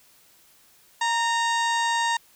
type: harmonic tone with a mistuned harmonic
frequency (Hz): 932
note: A#5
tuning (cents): -1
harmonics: 1 / 2 / 3 / 4 / 5 / 6 / 7 / 8 / 9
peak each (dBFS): -23 / -27 / -35 / -32 / -39 / -41 / -38 / -38 / -42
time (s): 1.01-2.17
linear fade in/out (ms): 5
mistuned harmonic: 2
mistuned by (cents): -31
effects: white hiss -57 dBFS RMS until 2.35 s